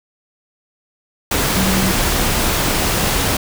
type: tone in noise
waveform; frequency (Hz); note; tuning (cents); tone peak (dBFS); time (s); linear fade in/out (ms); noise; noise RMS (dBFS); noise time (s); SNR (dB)
sine; 189.3; F#3; +40; -17; 1.56-1.92; 5; pink; -17; 1.31-3.37; -3
effects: none